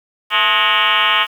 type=tone with frequency modulation; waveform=sine; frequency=2058 Hz; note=C7; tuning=29 cents flat; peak=-11 dBFS; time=0.3-1.27 s; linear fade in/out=50 ms; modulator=199 Hz; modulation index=5.7; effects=7-bit